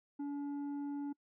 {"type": "tone with tanh clipping", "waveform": "sine", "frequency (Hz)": 285.7, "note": "D4", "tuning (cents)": -48, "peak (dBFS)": -38, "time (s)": [0.19, 1.13], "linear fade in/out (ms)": 10, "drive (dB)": 6, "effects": ["noise-tail reverb RT60 0.1 s tail -25 dB re dry"]}